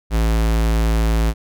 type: tone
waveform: square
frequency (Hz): 55.4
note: A1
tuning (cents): +13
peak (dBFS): -15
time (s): 0.1-1.34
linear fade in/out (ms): 50
effects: none